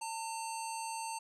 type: tone with low-pass filter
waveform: square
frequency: 900 Hz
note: A5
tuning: 39 cents sharp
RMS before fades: -40 dBFS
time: 0.01-1.19 s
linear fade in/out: 10 ms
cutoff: 8400 Hz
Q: 3.8
effects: none